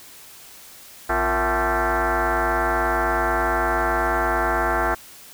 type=tone with frequency modulation; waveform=sine; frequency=348.3 Hz; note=F4; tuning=5 cents flat; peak=-18 dBFS; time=1.09-4.95 s; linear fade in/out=10 ms; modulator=202 Hz; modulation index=6.8; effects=white hiss -44 dBFS RMS until 5.33 s

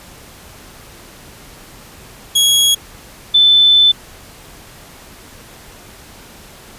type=tone pair in turn; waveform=sawtooth / sine; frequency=3322 / 3520 Hz; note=G#7 / A7; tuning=0 / 0 cents; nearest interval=minor second; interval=100 cents; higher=second; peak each=-6 dBFS; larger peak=neither; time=2.35-2.75 / 3.34-3.92 s; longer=second; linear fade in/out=10 ms; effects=pink hiss -39 dBFS RMS until 6.78 s + resampled to 32000 Hz

